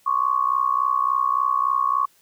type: tone with amplitude modulation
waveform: sine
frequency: 1108.7 Hz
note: C#6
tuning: in tune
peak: -14 dBFS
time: 0.06-2.06 s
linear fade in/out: 10 ms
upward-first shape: sine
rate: 63.5 Hz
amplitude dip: 90%
effects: white hiss -59 dBFS RMS until 2.21 s